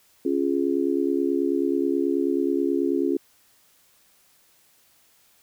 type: chord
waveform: sine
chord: Db major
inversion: none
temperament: just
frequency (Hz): 277.2 / 346.5 / 415.8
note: Db4 / F4 / Ab4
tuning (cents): 0 / -14 / +2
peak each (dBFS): -24 / -24 / -27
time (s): 0.25-3.17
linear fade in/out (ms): 5
effects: white hiss -60 dBFS RMS until 5.42 s